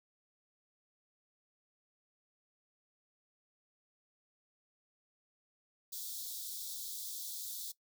white high-pass noise, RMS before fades -43 dBFS, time 5.92-7.72 s, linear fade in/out 10 ms, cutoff 3400 Hz, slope 96 dB/octave, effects noise-tail reverb RT60 0.1 s tail -18 dB re dry

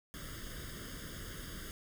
pink noise with comb filter, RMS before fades -45 dBFS, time 0.14-1.71 s, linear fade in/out 0 ms, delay 0.6 ms, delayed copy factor +1, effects none

